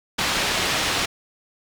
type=low-pass noise; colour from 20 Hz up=white; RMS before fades=-23 dBFS; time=0.18-1.06 s; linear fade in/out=10 ms; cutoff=4200 Hz; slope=12 dB/octave; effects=none